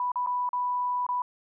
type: tone with dropouts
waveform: sine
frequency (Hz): 987.8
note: B5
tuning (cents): 0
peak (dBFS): -25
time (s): 0-1.22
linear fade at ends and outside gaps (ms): 2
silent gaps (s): 0.118-0.157 / 0.263-0.271 / 0.491-0.531 / 1.066-1.089
effects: none